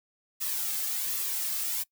blue noise with flanger, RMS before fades -31 dBFS, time 0.4-1.84 s, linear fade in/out 20 ms, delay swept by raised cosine 1.3 to 2.1 ms, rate 1.3 Hz, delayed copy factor -0.55, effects noise-tail reverb RT60 0.1 s tail -22 dB re dry

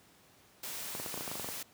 white noise, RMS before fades -41 dBFS, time 0.63-1.63 s, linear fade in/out 5 ms
clicks, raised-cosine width 1 ms, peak -26 dBFS, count 12, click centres 0.951 / 0.999 / 1.062 / 1.142 / 1.176 / 1.209 / 1.278 / 1.315 / 1.355 / 1.397 / 1.445 / 1.488 s
effects pink hiss -62 dBFS RMS until 1.73 s + high-pass 100 Hz 12 dB/octave

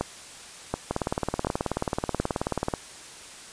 two click trains, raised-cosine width 1 ms, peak -11 / -11 dBFS, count 4 / 35, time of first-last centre 0.01-2.2 / 0.91-2.738 s, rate 1.37 / 18.6 Hz, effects white hiss -44 dBFS RMS until 3.52 s + resampled to 22050 Hz

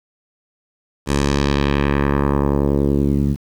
10% pulse tone with low-pass filter sweep, 70.6 Hz, C#2, 32 cents sharp, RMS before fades -17 dBFS, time 1.06-3.37 s, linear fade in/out 50 ms, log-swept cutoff 9400 to 190 Hz, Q 1.3, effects 7-bit

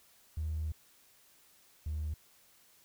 triangle tone pair in turn, 78 / 76.35 Hz, D#2 / D#2, +5 / -32 cents, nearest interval unison, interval 37 cents, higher first, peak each -29 / -30 dBFS, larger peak first, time 0.37-0.72 / 1.86-2.14 s, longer first, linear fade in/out 5 ms, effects tanh soft clip ceiling -30 dBFS + white hiss -64 dBFS RMS until 2.84 s

